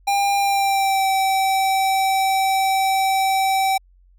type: tone with pitch glide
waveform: square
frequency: 800 to 771 Hz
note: G5 to G5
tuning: +35 to -29 cents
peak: -17 dBFS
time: 0.07-3.78 s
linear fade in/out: 10 ms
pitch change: -64 cents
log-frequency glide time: 0.36-1.08 s
effects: added 45 Hz sine -50 dBFS peak until 4.18 s